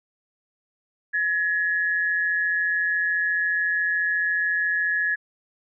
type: tone pair together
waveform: sine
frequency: 1690.6 / 1864.7 Hz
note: G#6 / A#6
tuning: +30 / 0 cents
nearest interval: major second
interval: 170 cents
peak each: -21 / -29 dBFS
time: 1.13-5.16 s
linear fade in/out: 20 ms
effects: none